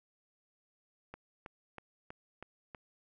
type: click train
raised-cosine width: 0.5 ms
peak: -30 dBFS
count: 6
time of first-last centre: 1.14-2.748 s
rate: 3.11 Hz
effects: none